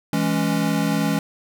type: chord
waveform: square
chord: C# minor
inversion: first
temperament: equal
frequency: 164.81 / 207.7 / 277.2 Hz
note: E3 / G#3 / C#4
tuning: 0 / 0 / 0 cents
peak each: -24 / -24 / -24 dBFS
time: 0.13-1.19 s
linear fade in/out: 2 ms
effects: none